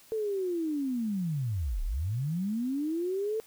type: linear two-way sweep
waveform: sine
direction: down then up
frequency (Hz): 448.6 to 30.87 to 448.6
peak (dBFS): -28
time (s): 0.12-3.4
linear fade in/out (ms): 0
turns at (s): 1.83
effects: white hiss -57 dBFS RMS until 3.46 s

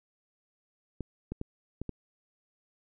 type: clicks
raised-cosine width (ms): 3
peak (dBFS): -22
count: 5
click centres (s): 1.007 / 1.32 / 1.414 / 1.816 / 1.893
effects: none

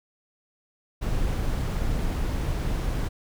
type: noise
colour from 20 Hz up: brown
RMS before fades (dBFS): -26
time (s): 1.01-3.09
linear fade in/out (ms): 20
effects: none

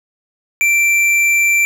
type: tone with tanh clipping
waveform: sine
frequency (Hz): 2349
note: D7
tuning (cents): 0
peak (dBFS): -12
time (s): 0.61-1.65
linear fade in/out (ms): 0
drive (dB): 12
effects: none

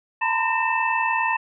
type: tone cluster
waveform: sine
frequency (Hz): 892 / 932 / 1013 / 1822 / 2641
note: A5 / A#5 / B5 / A#6 / E7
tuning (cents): +23 / -1 / +44 / -40 / +3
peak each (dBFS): -26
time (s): 0.21-1.37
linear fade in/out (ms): 10
effects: none

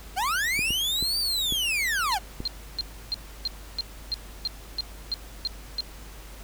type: linear two-way sweep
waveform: 40% pulse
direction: up then down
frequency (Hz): 687 to 4699 to 687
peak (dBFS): -23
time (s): 0.16-2.19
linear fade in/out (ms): 20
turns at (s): 1.19
type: clicks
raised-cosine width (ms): 3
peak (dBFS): -20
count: 5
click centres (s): 0.592 / 0.706 / 1.026 / 1.524 / 2.404
type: tone bursts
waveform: sine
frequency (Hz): 4186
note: C8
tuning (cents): 0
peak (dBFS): -24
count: 12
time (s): 2.12-5.806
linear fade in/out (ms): 0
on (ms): 23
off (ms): 310
effects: added 50 Hz sine -42 dBFS peak until 6.43 s + pink hiss -47 dBFS RMS until 6.43 s

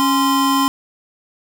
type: tone pair together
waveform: square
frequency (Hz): 275 / 1038.3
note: C#4 / C6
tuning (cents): -14 / -14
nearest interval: octave + major seventh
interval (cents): 2300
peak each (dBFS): -17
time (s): 0-0.68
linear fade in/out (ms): 0
effects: none

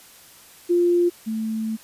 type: tone pair in turn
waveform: sine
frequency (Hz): 349.2 / 220.8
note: F4 / A3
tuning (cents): 0 / +6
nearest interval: minor sixth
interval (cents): 794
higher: first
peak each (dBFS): -15 / -23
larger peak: first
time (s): 0.69-1.1 / 1.26-1.77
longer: second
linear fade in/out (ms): 20
effects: white hiss -48 dBFS RMS until 1.83 s + resampled to 32000 Hz

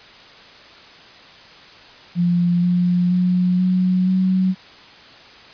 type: tone with pitch steps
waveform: sine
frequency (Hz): 174.61 / 177.56 / 180.56 / 183.61 / 186.71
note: F3 / F3 / F#3 / F#3 / F#3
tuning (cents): 0 / +29 / -42 / -13 / +16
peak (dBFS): -14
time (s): 2.15-4.55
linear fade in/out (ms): 50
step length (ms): 480
effects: white hiss -43 dBFS RMS until 5.53 s + resampled to 11025 Hz

